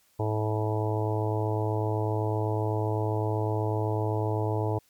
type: harmonic tone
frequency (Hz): 107.9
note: A2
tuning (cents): -33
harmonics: 1 / 3 / 4 / 5 / 6 / 7 / 8 / 9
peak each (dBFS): -27 / -34 / -32 / -38 / -36 / -40 / -36 / -40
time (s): 0.19-4.79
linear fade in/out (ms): 10
effects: white hiss -65 dBFS RMS until 4.89 s + MP3 96 kbps